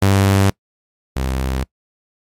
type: tone pair in turn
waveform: sawtooth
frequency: 98 / 65.41 Hz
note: G2 / C2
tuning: 0 / 0 cents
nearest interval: perfect fifth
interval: 700 cents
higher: first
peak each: -7 / -14 dBFS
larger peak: first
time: 0.02-0.5 / 1.16-1.64 s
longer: neither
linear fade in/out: 5 ms
effects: noise-tail reverb RT60 0.1 s tail -24 dB re dry + MP3 64 kbps